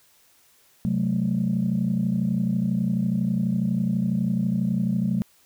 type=chord; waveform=sine; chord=F# diminished; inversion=second; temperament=equal with one note detuned; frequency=130.81 / 185 / 217.1 Hz; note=C3 / F#3 / A3; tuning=0 / 0 / -23 cents; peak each=-27 / -23 / -24 dBFS; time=0.85-5.22 s; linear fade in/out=0 ms; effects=tanh soft clip ceiling -14 dBFS + white hiss -59 dBFS RMS until 5.45 s